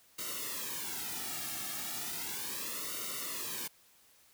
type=noise with flanger; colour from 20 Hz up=white; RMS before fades=-39 dBFS; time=0.18-3.68 s; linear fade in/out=10 ms; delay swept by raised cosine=1.2 to 2.03 ms; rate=0.35 Hz; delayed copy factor=-0.9; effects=white hiss -64 dBFS RMS until 4.33 s